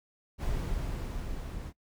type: noise with level ramp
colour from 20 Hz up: brown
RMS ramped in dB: -31 to -39 dBFS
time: 0.38-1.73 s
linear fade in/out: 50 ms
effects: noise-tail reverb RT60 0.1 s tail -21 dB re dry